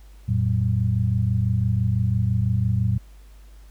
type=tone cluster; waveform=sine; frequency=89.1 / 115.1 / 188.9 Hz; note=F2 / A#2 / F#3; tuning=+35 / -22 / +36 cents; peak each=-24 / -20 / -28 dBFS; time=0.28-2.98 s; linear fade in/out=10 ms; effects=added 50 Hz sine -43 dBFS peak until 3.7 s + pink hiss -58 dBFS RMS until 3.7 s